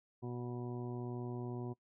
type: harmonic tone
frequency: 122.1 Hz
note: B2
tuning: 19 cents flat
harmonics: 1 / 2 / 3 / 4 / 5 / 6 / 7 / 8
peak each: -42 / -45 / -44 / -58 / -58 / -54 / -63 / -56 dBFS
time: 0.22-1.74 s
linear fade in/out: 20 ms
effects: noise-tail reverb RT60 0.1 s tail -21 dB re dry